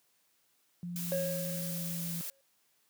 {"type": "tone with pitch glide", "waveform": "sine", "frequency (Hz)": [174.8, 169.73], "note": ["F3", "F3"], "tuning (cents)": [2, -49], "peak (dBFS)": -36, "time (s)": [0.83, 2.21], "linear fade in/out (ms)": 0, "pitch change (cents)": -51, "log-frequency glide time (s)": [0.98, 1.31]}
{"type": "noise", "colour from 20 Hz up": "blue", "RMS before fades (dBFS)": -40, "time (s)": [0.96, 2.3], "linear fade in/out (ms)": 0}
{"type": "tone with exponential decay", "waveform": "triangle", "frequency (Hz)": 547, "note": "C#5", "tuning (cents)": -23, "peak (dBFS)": -27, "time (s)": [1.12, 2.41], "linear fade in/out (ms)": 0, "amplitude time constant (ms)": 280}
{"effects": ["white hiss -72 dBFS RMS until 2.89 s", "high-pass 100 Hz 12 dB/octave"]}